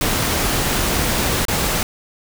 pink noise with dropouts, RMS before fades -19 dBFS, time 0.01-1.83 s, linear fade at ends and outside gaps 1 ms, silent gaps 1.452-1.483 s, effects none

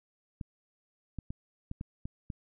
clicks, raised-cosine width 5 ms, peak -25 dBFS, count 7, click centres 0.412 / 1.187 / 1.305 / 1.714 / 1.811 / 2.055 / 2.302 s, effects none

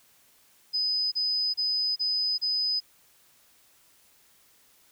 sine tone bursts, 5010 Hz, D#8, 11 cents sharp, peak -24 dBFS, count 5, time 0.73-2.804 s, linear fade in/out 20 ms, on 390 ms, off 31 ms, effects white hiss -61 dBFS RMS until 4.91 s

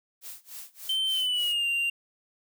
blue noise with tremolo, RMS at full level -40 dBFS, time 0.21-1.56 s, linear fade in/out 50 ms, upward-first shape sine, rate 3.4 Hz, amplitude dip 95%
triangle tone with pitch glide, 3100 to 2778 Hz, G7 to F7, -20 to -10 cents, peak -23 dBFS, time 0.89-1.9 s, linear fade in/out 5 ms, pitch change -190 cents, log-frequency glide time 1.11-1.67 s
effects none

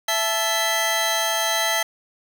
25% pulse tone cluster, 663 / 872 / 1990 / 3178 Hz, E5 / A5 / B6 / G7, +10 / -16 / +13 / +23 cents, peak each -22 dBFS, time 0.08-1.83 s, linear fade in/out 5 ms, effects none

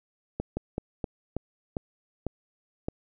slowing click train, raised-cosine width 2 ms, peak -16 dBFS, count 8, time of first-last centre 0.4-2.885 s, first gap 170 ms, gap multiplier 1.24, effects none

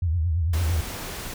sine tone with vibrato, 83.1 Hz, E2, 15 cents sharp, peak -20 dBFS, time 0.02-0.81 s, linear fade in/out 5 ms, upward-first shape triangle, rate 8.9 Hz, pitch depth 170 cents each way
pink noise, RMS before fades -34 dBFS, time 0.53-1.34 s, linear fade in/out 5 ms
effects none

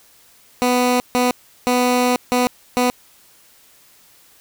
15% pulse tone bursts at uneven times, 248.1 Hz, B3, 8 cents sharp, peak -8 dBFS, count 5, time 0.62-1 / 1.15-1.31 / 1.67-2.16 / 2.32-2.47 / 2.77-2.9 s, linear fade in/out 0 ms, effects white hiss -51 dBFS RMS until 4.4 s

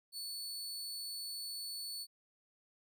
sawtooth tone, 4446 Hz, C#8, 4 cents sharp, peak -38 dBFS, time 0.12-2.07 s, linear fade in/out 50 ms, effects none

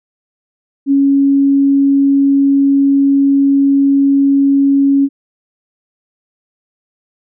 sine tone, 277.2 Hz, C#4, in tune, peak -7 dBFS, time 0.86-5.09 s, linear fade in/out 50 ms, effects none

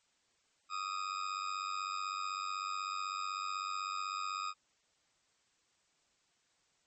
40% pulse tone with amplitude modulation, 1244.5 Hz, D#6, in tune, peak -32 dBFS, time 0.69-4.54 s, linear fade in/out 50 ms, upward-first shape sine, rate 96 Hz, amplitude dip 80%, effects white hiss -74 dBFS RMS until 6.86 s + MP3 32 kbps

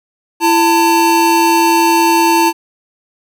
square tone pair together, 335.2 / 895 Hz, E4 / A5, +29 / +29 cents, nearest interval octave + perfect fourth, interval 1700 cents, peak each -13 / -11 dBFS, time 0.4-2.53 s, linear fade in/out 50 ms, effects none

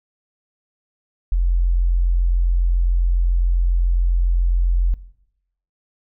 sine tone, 43.65 Hz, F1, in tune, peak -14 dBFS, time 1.32-4.94 s, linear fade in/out 0 ms, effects noise-tail reverb RT60 0.8 s tail -18 dB re dry

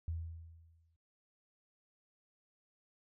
sine tone with exponential decay, 82.41 Hz, E2, in tune, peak -34 dBFS, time 0.08-0.96 s, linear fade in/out 0 ms, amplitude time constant 190 ms, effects noise-tail reverb RT60 0.4 s tail -21 dB re dry

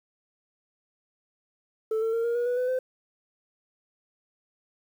sine tone with pitch steps, 440 / 449.8 / 459.7 / 469.9 / 480.4 / 491 / 501.9 / 513.1 Hz, A4 / A4 / A#4 / A#4 / B4 / B4 / B4 / C5, 0 / +38 / -24 / +14 / -48 / -10 / +28 / -34 cents, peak -21 dBFS, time 1.91-2.79 s, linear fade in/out 5 ms, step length 110 ms, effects tanh soft clip ceiling -23 dBFS + 9-bit

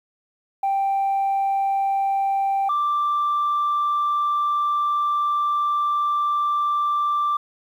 sine tone pair in turn, 785 / 1176.2 Hz, G5 / D6, +2 / +2 cents, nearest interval perfect fifth, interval 700 cents, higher second, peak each -17 dBFS, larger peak neither, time 0.63-2.69 / 2.69-7.37 s, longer second, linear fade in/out 5 ms, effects tanh soft clip ceiling -16 dBFS + 9-bit

